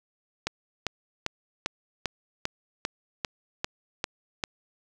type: click train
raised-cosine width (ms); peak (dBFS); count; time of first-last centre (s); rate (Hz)
0.2; -10; 11; 0.47-4.438; 2.52
effects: none